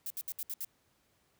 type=noise bursts; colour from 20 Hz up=violet; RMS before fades=-38 dBFS; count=6; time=0.06-0.648 s; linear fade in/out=2 ms; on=43 ms; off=66 ms; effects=pink hiss -72 dBFS RMS until 1.39 s + high-pass 60 Hz 12 dB/octave